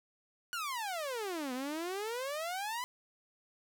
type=exponential two-way sweep; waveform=sawtooth; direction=down then up; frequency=1480 to 245.5 to 1020 Hz; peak=-32 dBFS; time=0.53-2.84 s; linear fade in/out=0 ms; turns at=1.53 s; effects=none